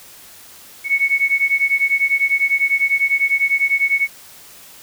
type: beating tone pair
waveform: sine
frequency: 2208 / 2218 Hz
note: C#7 / C#7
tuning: -7 / 0 cents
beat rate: 10 Hz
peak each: -17 dBFS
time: 0.84-4.08 s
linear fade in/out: 50 ms
effects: white hiss -42 dBFS RMS until 4.82 s